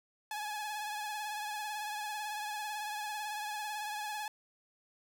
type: tone with vibrato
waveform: sawtooth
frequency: 844 Hz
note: G#5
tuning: 28 cents sharp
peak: -33 dBFS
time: 0.31-4.28 s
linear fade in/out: 2 ms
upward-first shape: triangle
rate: 18 Hz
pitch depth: 49 cents each way
effects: none